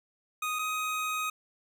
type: tone pair in turn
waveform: 25% pulse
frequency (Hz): 1244.5 / 1254.6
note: D#6 / D#6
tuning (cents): 0 / +14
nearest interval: unison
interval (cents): 14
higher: second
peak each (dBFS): -26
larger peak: neither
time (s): 0.42-0.59 / 0.59-1.3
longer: second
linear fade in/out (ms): 5
effects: none